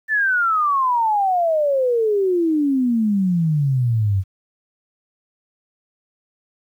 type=exponential sweep; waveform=sine; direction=down; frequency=1788 to 92.5 Hz; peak=-15 dBFS; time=0.08-4.24 s; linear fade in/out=50 ms; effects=9-bit